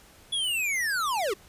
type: linear sweep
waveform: square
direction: down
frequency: 3423 to 349.2 Hz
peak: -26 dBFS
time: 0.32-1.34 s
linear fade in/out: 10 ms
effects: pink hiss -54 dBFS RMS until 1.48 s + resampled to 32000 Hz